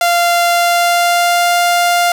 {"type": "tone with pitch glide", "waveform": "sawtooth", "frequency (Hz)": [693, 699.4], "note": ["F5", "F5"], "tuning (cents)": [-14, 2], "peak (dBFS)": -6, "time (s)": [0.01, 2.12], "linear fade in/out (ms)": 2, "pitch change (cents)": 16, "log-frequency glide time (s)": [0.49, 1.55], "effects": []}